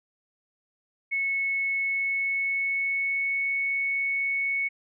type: tone with pitch glide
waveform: sine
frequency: 2200 to 2214 Hz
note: C#7 to C#7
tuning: -14 to -3 cents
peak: -24 dBFS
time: 1.11-4.69 s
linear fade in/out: 20 ms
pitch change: +11 cents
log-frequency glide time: 1.81-3.5 s
effects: none